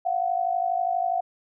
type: tone pair together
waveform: sine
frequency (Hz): 694 / 746.3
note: F5 / F#5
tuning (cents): -11 / +15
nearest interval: minor second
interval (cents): 126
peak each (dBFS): -25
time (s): 0.05-1.21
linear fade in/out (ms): 10
effects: none